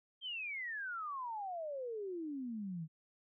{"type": "exponential sweep", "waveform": "sine", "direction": "down", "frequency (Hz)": [3218, 153], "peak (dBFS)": -39, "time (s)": [0.21, 2.88], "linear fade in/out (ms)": 50, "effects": []}